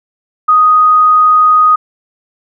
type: tone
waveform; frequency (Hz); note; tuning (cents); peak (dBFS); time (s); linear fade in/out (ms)
sine; 1246; D#6; +2; -4; 0.48-1.76; 10
effects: none